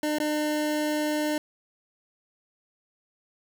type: tone with dropouts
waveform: 25% pulse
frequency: 301.8 Hz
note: D4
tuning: 47 cents sharp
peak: -21 dBFS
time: 0.03-1.38 s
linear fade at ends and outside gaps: 2 ms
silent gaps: 0.185-0.2 s
effects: none